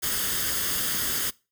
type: noise with comb filter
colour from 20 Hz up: white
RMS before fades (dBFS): -27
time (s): 0.02-1.31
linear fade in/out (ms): 20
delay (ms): 0.61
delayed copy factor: +0.6
effects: noise-tail reverb RT60 0.3 s tail -23 dB re dry